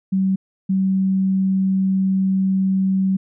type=tone pair in turn; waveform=sine; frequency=190.9 / 190.9 Hz; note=G3 / G3; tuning=-46 / -46 cents; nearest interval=unison; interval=0 cents; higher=neither; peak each=-15 dBFS; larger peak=neither; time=0.12-0.36 / 0.69-3.17 s; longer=second; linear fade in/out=10 ms; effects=none